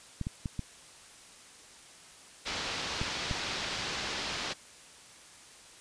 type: clicks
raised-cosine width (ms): 5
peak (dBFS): -21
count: 6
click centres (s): 0.213 / 0.269 / 0.458 / 0.593 / 3.015 / 3.312
type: low-pass noise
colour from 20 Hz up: white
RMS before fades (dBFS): -36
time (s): 2.45-4.54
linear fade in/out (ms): 20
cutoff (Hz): 5100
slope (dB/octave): 24
effects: white hiss -53 dBFS RMS until 5.8 s + resampled to 22050 Hz